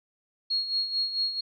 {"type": "tone with tremolo", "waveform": "sine", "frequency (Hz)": 4297, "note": "C8", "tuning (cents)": 45, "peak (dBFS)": -23, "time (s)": [0.5, 1.41], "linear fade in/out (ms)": 10, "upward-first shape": "sine", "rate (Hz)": 4.5, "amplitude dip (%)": 65, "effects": []}